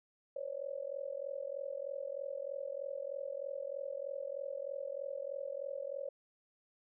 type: tone with amplitude modulation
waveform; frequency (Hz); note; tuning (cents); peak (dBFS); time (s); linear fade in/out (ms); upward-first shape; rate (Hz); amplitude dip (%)
sine; 554; C#5; -1; -34; 0.36-6.09; 5; sine; 43.2; 95
effects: none